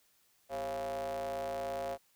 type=ring-modulated tone; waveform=square; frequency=73.42 Hz; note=D2; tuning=in tune; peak=-33 dBFS; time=0.49-1.98 s; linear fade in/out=50 ms; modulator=616 Hz; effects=white hiss -70 dBFS RMS until 2.15 s